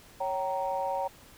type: chord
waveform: sine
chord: G diminished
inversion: second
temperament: equal with one note detuned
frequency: 554.4 / 768.7 / 932.3 Hz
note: Db5 / G5 / Bb5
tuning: 0 / -34 / 0 cents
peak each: -32 dBFS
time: 0.2-1.08 s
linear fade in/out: 10 ms
effects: tanh soft clip ceiling -20 dBFS + pink hiss -54 dBFS RMS until 1.37 s